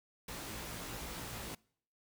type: noise with comb filter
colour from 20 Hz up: pink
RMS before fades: -44 dBFS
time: 0.28-1.55 s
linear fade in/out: 5 ms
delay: 18 ms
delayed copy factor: +0.85
effects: noise-tail reverb RT60 0.6 s tail -25 dB re dry